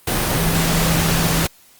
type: tone in noise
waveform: sine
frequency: 164.81 Hz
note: E3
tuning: in tune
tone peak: -19 dBFS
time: 0.35-1.45 s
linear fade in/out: 5 ms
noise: pink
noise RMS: -19 dBFS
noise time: 0.07-1.47 s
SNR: -3 dB
effects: white hiss -50 dBFS RMS until 1.79 s + Opus 32 kbps